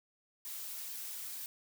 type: noise with flanger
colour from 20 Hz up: blue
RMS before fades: -43 dBFS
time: 0.45-1.46 s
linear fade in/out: 0 ms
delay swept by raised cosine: 1.4 to 4.5 ms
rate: 2.1 Hz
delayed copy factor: -0.5
effects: none